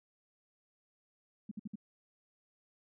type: tone bursts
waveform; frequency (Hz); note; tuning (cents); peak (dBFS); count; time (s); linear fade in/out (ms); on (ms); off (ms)
sine; 210.4; G#3; +23; -38; 4; 1.49-1.757; 5; 24; 57
effects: none